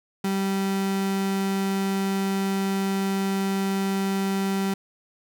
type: tone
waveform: 35% pulse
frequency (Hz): 194.5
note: G3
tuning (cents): -13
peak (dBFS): -21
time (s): 0.24-4.74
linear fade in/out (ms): 5
effects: none